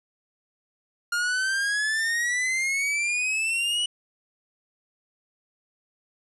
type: exponential sweep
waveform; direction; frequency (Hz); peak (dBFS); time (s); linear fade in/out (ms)
45% pulse; up; 1408 to 2960; -23; 1.12-3.86; 5
effects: resampled to 24000 Hz + 10-bit